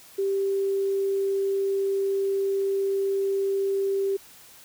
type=tone; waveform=sine; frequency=392 Hz; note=G4; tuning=in tune; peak=-22 dBFS; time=0.18-4.17 s; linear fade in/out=10 ms; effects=white hiss -50 dBFS RMS until 4.64 s